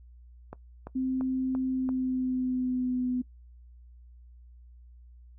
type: click train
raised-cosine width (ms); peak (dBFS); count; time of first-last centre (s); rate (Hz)
1; -25; 5; 0.53-1.891; 2.94
type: tone with pitch glide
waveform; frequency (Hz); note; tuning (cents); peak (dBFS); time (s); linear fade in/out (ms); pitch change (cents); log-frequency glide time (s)
sine; 260 to 250.6; C4 to B3; -11 to +25; -26; 0.95-3.22; 10; -64; 1.68-3.1
effects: noise-tail reverb RT60 0.1 s tail -20 dB re dry + added 60 Hz sine -49 dBFS peak until 5.38 s